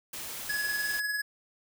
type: noise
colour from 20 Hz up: white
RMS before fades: -39 dBFS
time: 0.13-1 s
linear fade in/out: 5 ms
type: tone with tremolo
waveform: square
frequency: 1685 Hz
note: G#6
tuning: 25 cents sharp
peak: -28 dBFS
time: 0.49-1.22 s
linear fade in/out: 10 ms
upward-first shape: sine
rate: 20 Hz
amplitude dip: 45%
effects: none